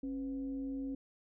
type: tone with frequency modulation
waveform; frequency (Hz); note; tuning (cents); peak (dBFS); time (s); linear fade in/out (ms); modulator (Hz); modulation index
sine; 271.9; C#4; -33; -36; 0.03-0.95; 5; 229; 0.36
effects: none